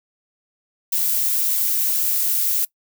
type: noise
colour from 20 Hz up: violet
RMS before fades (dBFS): -20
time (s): 0.92-2.65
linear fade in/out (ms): 5
effects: noise-tail reverb RT60 0.1 s tail -22 dB re dry